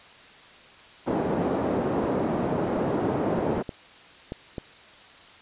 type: band-pass noise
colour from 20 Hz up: pink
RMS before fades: -26 dBFS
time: 1.06-3.63 s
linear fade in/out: 20 ms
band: 210 to 640 Hz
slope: 12 dB/octave
type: clicks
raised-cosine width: 2 ms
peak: -18 dBFS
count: 7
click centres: 2.04 / 2.772 / 3.387 / 3.581 / 3.692 / 4.321 / 4.582 s
effects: white hiss -49 dBFS RMS until 5.41 s + resampled to 8000 Hz